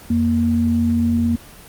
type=tone pair together; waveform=sine; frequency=87.65 / 234 Hz; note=F2 / A#3; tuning=+7 / +7 cents; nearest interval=octave + perfect fourth; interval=1700 cents; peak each=-21 / -15 dBFS; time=0.1-1.36 s; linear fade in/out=5 ms; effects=pink hiss -41 dBFS RMS until 1.68 s + Opus 24 kbps